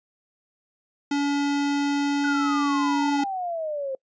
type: tone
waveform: square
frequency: 284.9 Hz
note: C#4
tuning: 48 cents sharp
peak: -22 dBFS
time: 1.11-3.24 s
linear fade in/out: 5 ms
type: exponential sweep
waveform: sine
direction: down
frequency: 1480 to 523.3 Hz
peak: -26 dBFS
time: 2.24-3.95 s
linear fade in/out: 2 ms
effects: noise-tail reverb RT60 0.1 s tail -26 dB re dry + resampled to 16000 Hz